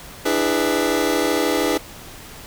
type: chord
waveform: sawtooth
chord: E dominant seventh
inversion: third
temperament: just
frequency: 296.7 / 329.6 / 412 / 494.4 Hz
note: D4 / E4 / G#4 / B4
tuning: +18 / 0 / -14 / +2 cents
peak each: -19 dBFS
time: 0.25-1.78 s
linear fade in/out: 10 ms
effects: pink hiss -39 dBFS RMS until 2.46 s